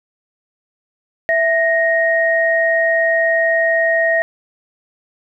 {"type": "tone pair together", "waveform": "sine", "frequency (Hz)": [659.3, 1868.1], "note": ["E5", "A#6"], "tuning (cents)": [0, 3], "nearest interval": "octave + tritone", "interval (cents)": 1803, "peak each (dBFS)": [-15, -15], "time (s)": [1.29, 4.22], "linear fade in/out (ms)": 0, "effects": []}